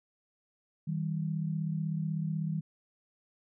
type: tone pair together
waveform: sine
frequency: 158.67 / 194.8 Hz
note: D#3 / G3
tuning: +34 / -11 cents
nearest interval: major third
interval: 355 cents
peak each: -31 / -36 dBFS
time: 0.87-2.61 s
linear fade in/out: 10 ms
effects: none